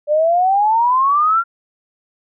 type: exponential sweep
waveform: sine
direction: up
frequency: 584 to 1396.9 Hz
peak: -11 dBFS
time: 0.07-1.44 s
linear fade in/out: 50 ms
effects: none